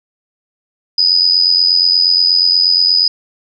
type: tone with amplitude modulation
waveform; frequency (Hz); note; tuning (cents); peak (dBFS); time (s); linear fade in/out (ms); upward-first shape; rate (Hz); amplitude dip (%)
sine; 4978; D#8; 0; -5; 0.98-3.08; 5; sine; 88.4; 70
effects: none